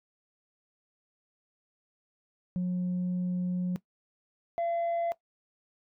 sine tone pair in turn, 180.2 / 680.3 Hz, F#3 / F5, -45 / -46 cents, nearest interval octave + major seventh, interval 2299 cents, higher second, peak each -25 dBFS, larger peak neither, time 2.56-3.76 / 4.58-5.12 s, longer first, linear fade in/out 0 ms, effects noise-tail reverb RT60 0.1 s tail -19 dB re dry + tanh soft clip ceiling -26 dBFS

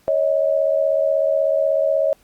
sine tone pair together, 554.4 / 630.7 Hz, C#5 / D#5, 0 / +23 cents, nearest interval major second, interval 223 cents, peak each -18 dBFS, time 0.08-2.13 s, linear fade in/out 0 ms, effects pink hiss -57 dBFS RMS until 2.23 s + Opus 48 kbps

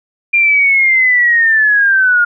sine linear sweep, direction down, 2398 to 1413 Hz, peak -7 dBFS, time 0.33-2.25 s, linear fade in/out 10 ms, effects none

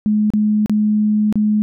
sine tone with dropouts, 211.8 Hz, G#3, 34 cents sharp, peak -12 dBFS, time 0.06-1.62 s, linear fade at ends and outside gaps 0 ms, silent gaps 0.303-0.336 / 0.66-0.696 / 1.326-1.356 s, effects none

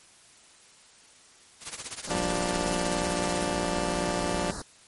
white noise with tremolo, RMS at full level -33 dBFS, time 1.6-3.47 s, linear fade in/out 50 ms, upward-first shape triangle, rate 16 Hz, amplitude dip 90%
pink band-stop noise, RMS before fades -36 dBFS, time 2.07-4.62 s, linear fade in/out 5 ms, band 1800 to 3900 Hz, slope 96 dB/octave
15% pulse chord, G minor seventh, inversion third, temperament just, 176.4 / 196 / 235.2 / 294 Hz, F3 / G3 / Bb3 / D4, +18 / 0 / +16 / +2 cents, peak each -25 / -29 / -31 / -26 dBFS, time 2.1-4.51 s, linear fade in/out 2 ms
effects white hiss -55 dBFS RMS until 4.87 s + MP3 48 kbps

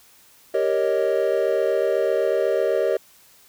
triangle chord, Eb dominant seventh, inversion first, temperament equal, 392 / 466.2 / 554.4 / 622.3 Hz, G4 / Bb4 / Db5 / Eb5, 0 / 0 / 0 / 0 cents, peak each -22 dBFS, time 0.54-2.97 s, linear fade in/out 5 ms, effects white hiss -53 dBFS RMS until 3.48 s

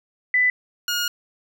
sine / 15% pulse tone pair in turn, 1995 / 1431.7 Hz, B6 / F6, +17 / +43 cents, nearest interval tritone, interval 574 cents, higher first, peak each -15 dBFS, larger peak neither, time 0.34-0.5 / 0.88-1.08 s, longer second, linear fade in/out 2 ms, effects none

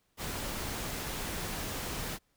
pink noise, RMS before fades -37 dBFS, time 0.17-2.19 s, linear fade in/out 50 ms, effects pink hiss -74 dBFS RMS until 2.36 s

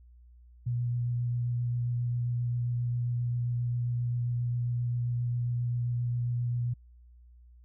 sine tone with vibrato, 120.9 Hz, B2, 36 cents flat, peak -27 dBFS, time 0.66-6.74 s, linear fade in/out 10 ms, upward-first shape sine, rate 7.5 Hz, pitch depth 11 cents each way, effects added 60 Hz sine -52 dBFS peak until 7.64 s

